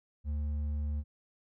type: tone with hard clipping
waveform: sine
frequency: 74.2 Hz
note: D2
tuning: 18 cents sharp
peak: -32 dBFS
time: 0.24-1.04 s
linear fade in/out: 50 ms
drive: 4 dB
effects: none